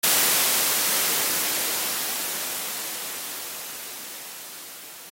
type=noise with level ramp; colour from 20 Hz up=white; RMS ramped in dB=-18 to -42 dBFS; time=0.03-5.1 s; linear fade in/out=10 ms; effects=high-pass 200 Hz 12 dB/octave + AAC 48 kbps